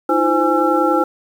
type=tone cluster; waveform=sine; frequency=313.2 / 343.5 / 518 / 827 / 1347 Hz; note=D#4 / F4 / C5 / G#5 / E6; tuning=+11 / -29 / -17 / -8 / +37 cents; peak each=-19 dBFS; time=0.09-1.04 s; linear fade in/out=5 ms; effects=7-bit